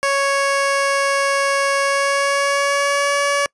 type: tone with pitch glide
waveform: 15% pulse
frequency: 554.4 to 568 Hz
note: C#5 to C#5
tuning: 0 to +42 cents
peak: -9 dBFS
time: 0.03-3.46 s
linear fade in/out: 0 ms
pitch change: +42 cents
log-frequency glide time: 1.81-3.14 s
effects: noise-tail reverb RT60 0.1 s tail -26 dB re dry + resampled to 22050 Hz